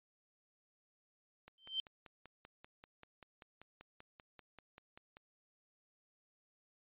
click train, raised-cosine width 0.3 ms, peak -38 dBFS, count 20, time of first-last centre 1.48-5.169 s, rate 5.15 Hz
sine tone with exponential growth, 3116 Hz, G7, 11 cents flat, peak -31 dBFS, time 1.58-1.8 s, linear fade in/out 1 ms, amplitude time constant 47 ms
effects resampled to 8000 Hz

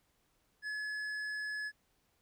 sine tone with hard clipping, 1704 Hz, G#6, 44 cents sharp, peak -38 dBFS, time 0.62-1.72 s, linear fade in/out 50 ms, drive 7 dB, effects pink hiss -75 dBFS RMS until 2.21 s

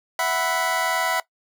25% pulse chord, E suspended second, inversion none, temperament just, 659.3 / 741.7 / 988.9 Hz, E5 / F#5 / B5, 0 / +4 / +2 cents, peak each -22 dBFS, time 0.19-1.2 s, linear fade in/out 2 ms, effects noise-tail reverb RT60 0.1 s tail -19 dB re dry

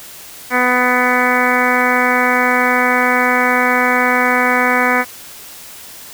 harmonic tone, 249.1 Hz, B3, 15 cents sharp, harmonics 1 / 2 / 3 / 4 / 5 / 6 / 7 / 8 / 9, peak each -20 / -20 / -20 / -20 / -20 / -20 / -20 / -20 / -20 dBFS, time 0.5-5.05 s, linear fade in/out 50 ms, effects white hiss -35 dBFS RMS until 6.13 s

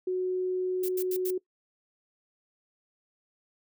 sine tone, 368.3 Hz, F#4, 8 cents flat, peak -26 dBFS, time 0.07-1.38 s, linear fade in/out 5 ms
violet noise bursts, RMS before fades -36 dBFS, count 4, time 0.83-1.307 s, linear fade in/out 5 ms, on 57 ms, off 83 ms
effects noise-tail reverb RT60 0.1 s tail -21 dB re dry

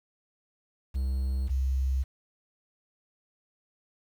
triangle / sine tone pair in turn, 66 / 66 Hz, C2 / C2, +16 / +16 cents, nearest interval unison, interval 0 cents, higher neither, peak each -24 dBFS, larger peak neither, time 0.94-1.49 / 1.49-2.04 s, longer neither, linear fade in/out 20 ms, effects 9-bit

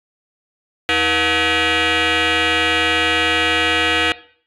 sine tone with frequency modulation, 482.3 Hz, B4, 41 cents flat, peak -11 dBFS, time 0.89-4.12 s, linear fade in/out 0 ms, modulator 401 Hz, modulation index 7.4, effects noise-tail reverb RT60 0.5 s tail -19 dB re dry + tanh soft clip ceiling -13 dBFS

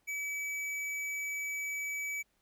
sine tone with hard clipping, 2289 Hz, D7, 45 cents flat, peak -36 dBFS, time 0.07-2.23 s, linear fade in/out 20 ms, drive 13 dB, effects pink hiss -75 dBFS RMS until 2.41 s

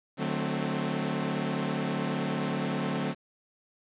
sawtooth chord, D dominant seventh, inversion none, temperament equal with one note detuned, 149.83 / 185 / 220 / 261.6 Hz, D3 / F#3 / A3 / C4, +35 / 0 / 0 / 0 cents, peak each -30 dBFS, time 0.17-3.15 s, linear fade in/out 50 ms, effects resampled to 8000 Hz + 9-bit

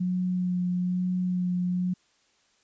sine tone with vibrato, 180.7 Hz, F#3, 41 cents flat, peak -24 dBFS, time 0-1.94 s, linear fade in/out 10 ms, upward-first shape sine, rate 1.1 Hz, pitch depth 15 cents each way, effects white hiss -66 dBFS RMS until 2.63 s + resampled to 16000 Hz

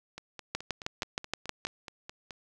two click trains, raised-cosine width 0.2 ms, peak -24 / -13 dBFS, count 11 / 8, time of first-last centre 0.18-2.308 / 0.55-1.651 s, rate 4.7 / 6.36 Hz, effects none

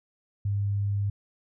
sine tone, 100.9 Hz, G#2, 49 cents flat, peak -24 dBFS, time 0.45-1.1 s, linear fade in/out 5 ms, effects none

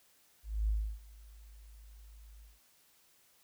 sine tone with ADSR envelope, 53.1 Hz, G#1, 39 cents sharp, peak -27 dBFS, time 0.43-2.6 s, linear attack 250 ms, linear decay 310 ms, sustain -24 dB, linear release 180 ms, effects white hiss -67 dBFS RMS until 3.43 s

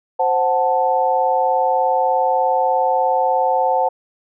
sine chord, F# diminished, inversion second, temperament equal, 523.3 / 740 / 880 Hz, C5 / F#5 / A5, 0 / 0 / 0 cents, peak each -19 / -18 / -18 dBFS, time 0.19-3.89 s, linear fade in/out 10 ms, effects none

